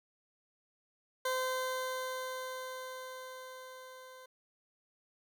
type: tone with level ramp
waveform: 20% pulse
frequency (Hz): 515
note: C5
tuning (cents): -28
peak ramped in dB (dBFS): -26 to -46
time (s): 1.25-4.26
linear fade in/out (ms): 5
effects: none